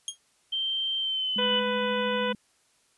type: tone with exponential decay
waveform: 20% pulse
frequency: 3247 Hz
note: G#7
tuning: 40 cents flat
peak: -21 dBFS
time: 0.08-0.18 s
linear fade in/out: 1 ms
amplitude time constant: 20 ms
type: tone with pitch glide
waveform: sine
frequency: 3136 to 2979 Hz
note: G7 to F#7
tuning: 0 to +11 cents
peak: -26 dBFS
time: 0.52-1.6 s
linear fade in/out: 10 ms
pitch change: -89 cents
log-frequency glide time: 0.99-1.49 s
type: tone with tremolo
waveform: sine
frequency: 209.2 Hz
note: G#3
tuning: 13 cents sharp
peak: -31 dBFS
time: 1.36-2.35 s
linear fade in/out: 2 ms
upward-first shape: sine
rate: 13 Hz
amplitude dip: 25%
type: harmonic tone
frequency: 497.1 Hz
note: B4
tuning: 11 cents sharp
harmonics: 1 / 2 / 3 / 4 / 5 / 6 / 7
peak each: -28 / -32 / -34 / -39 / -38 / -35 / -39 dBFS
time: 1.38-2.33 s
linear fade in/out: 10 ms
effects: white hiss -66 dBFS RMS until 2.97 s + resampled to 24000 Hz